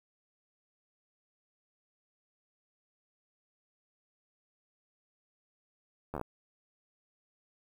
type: slowing click train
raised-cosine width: 1 ms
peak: -23 dBFS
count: 6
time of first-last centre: 6.14-6.213 s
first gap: 12 ms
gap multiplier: 1.1
effects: 9-bit